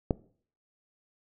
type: click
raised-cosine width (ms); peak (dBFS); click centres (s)
2; -11; 0.108
effects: noise-tail reverb RT60 0.5 s tail -20 dB re dry